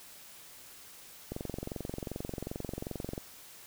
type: click train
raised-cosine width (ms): 2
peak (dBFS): -23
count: 43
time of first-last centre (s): 1.32-3.178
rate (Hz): 22.6
effects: white hiss -52 dBFS RMS until 3.66 s